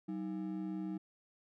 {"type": "ring-modulated tone", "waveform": "triangle", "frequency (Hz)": 252.1, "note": "B3", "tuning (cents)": 36, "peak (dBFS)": -32, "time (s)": [0.08, 0.98], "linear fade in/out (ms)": 10, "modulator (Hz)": 62.8, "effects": []}